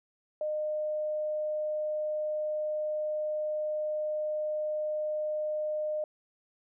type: tone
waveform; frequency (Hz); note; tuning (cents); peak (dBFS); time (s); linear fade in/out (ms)
sine; 610; D#5; -34; -29; 0.41-6.04; 2
effects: none